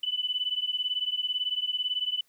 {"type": "beating tone pair", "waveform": "sine", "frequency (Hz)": [2982, 3000], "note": ["F#7", "F#7"], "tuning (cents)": [13, 23], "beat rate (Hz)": 18, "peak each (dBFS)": -30, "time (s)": [0.03, 2.21], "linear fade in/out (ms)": 5, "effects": ["white hiss -68 dBFS RMS until 2.28 s"]}